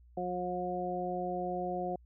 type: harmonic tone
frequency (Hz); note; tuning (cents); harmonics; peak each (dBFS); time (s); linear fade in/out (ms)
179.8; F#3; -49; 1 / 2 / 3 / 4; -40 / -38 / -39 / -36; 0.17-1.96; 5
effects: added 60 Hz sine -56 dBFS peak until 2.05 s